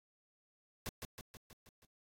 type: noise with echo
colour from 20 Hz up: pink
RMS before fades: -41 dBFS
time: 0.86-0.89 s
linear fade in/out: 0 ms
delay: 160 ms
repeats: 6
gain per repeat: -4 dB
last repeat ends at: 1.85 s
effects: AAC 48 kbps